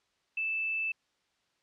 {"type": "tone", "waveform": "sine", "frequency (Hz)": 2637, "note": "E7", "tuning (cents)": 0, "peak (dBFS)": -29, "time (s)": [0.37, 0.92], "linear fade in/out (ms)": 5, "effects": ["white hiss -74 dBFS RMS until 1.62 s", "low-pass 5000 Hz 12 dB/octave"]}